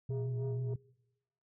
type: tone with vibrato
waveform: sine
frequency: 122.5 Hz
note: B2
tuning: 14 cents flat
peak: -32 dBFS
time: 0.09-0.76 s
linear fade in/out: 5 ms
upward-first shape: triangle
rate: 6.2 Hz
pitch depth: 59 cents each way
type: tone with tremolo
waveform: sine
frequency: 409.8 Hz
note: G#4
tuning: 23 cents flat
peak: -36 dBFS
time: 0.1-0.74 s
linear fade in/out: 5 ms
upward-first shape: sine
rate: 3.4 Hz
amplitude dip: 70%
effects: noise-tail reverb RT60 1.0 s tail -25 dB re dry + tanh soft clip ceiling -30 dBFS